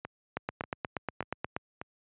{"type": "two click trains", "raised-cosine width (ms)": 0.5, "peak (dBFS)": [-22, -16], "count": [4, 11], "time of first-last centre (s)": [[0.05, 1.815], [0.37, 1.565]], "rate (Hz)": [1.7, 8.37], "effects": ["high-pass 80 Hz 12 dB/octave", "resampled to 8000 Hz"]}